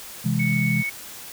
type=chord; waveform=sine; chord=C augmented; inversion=none; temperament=equal; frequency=130.81 / 164.81 / 207.7 Hz; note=C3 / E3 / G#3; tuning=0 / 0 / 0 cents; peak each=-24 dBFS; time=0.24-0.83 s; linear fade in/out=20 ms
type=tone; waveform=sine; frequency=2217 Hz; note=C#7; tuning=in tune; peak=-24 dBFS; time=0.39-0.9 s; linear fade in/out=10 ms
effects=white hiss -39 dBFS RMS until 1.32 s